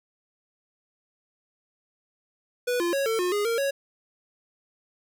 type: tone with pitch steps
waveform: square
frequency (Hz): 491.2 / 345.4 / 552 / 449.9 / 359.4 / 412.3 / 462 / 554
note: B4 / F4 / C#5 / A4 / F4 / G#4 / A#4 / C#5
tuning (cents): -9 / -19 / -7 / +39 / +50 / -13 / -16 / -1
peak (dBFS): -24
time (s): 2.67-3.71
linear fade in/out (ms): 10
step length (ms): 130
effects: none